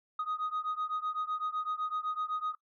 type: beating tone pair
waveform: sine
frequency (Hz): 1244.5 / 1252.4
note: D#6 / D#6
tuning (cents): 0 / +11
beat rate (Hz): 7.9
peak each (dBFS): -33 / -34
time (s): 0.19-2.55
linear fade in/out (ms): 5
effects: noise-tail reverb RT60 0.1 s tail -19 dB re dry + tanh soft clip ceiling -28 dBFS